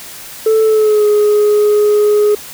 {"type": "tone with pitch glide", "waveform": "sine", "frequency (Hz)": [440, 418.4], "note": ["A4", "G#4"], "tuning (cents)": [0, 13], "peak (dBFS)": -5, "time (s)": [0.46, 2.35], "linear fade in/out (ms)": 5, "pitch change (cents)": -87, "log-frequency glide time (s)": [0.63, 1.06], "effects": ["tanh soft clip ceiling -6 dBFS", "white hiss -31 dBFS RMS until 2.53 s"]}